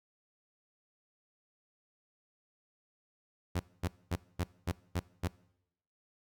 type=tone bursts; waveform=sawtooth; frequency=88.5 Hz; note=F2; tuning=23 cents sharp; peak=-26 dBFS; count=7; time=3.55-5.28 s; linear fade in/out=10 ms; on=50 ms; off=230 ms; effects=noise-tail reverb RT60 0.8 s tail -22 dB re dry